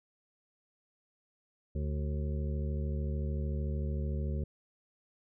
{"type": "harmonic tone with a mistuned harmonic", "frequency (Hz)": 73.42, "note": "D2", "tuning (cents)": 0, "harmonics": [1, 2, 3, 5, 6, 7], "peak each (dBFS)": [-32, -38, -42, -46, -48, -49], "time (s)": [1.75, 4.44], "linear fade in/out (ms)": 5, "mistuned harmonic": 7, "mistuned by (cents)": 81, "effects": []}